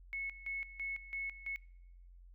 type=tone with tremolo; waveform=sine; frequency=2196 Hz; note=C#7; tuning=17 cents flat; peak=-37 dBFS; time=0.13-1.56 s; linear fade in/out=0 ms; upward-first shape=square; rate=3 Hz; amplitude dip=80%; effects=noise-tail reverb RT60 0.9 s tail -25 dB re dry + added 44 Hz sine -54 dBFS peak until 2.34 s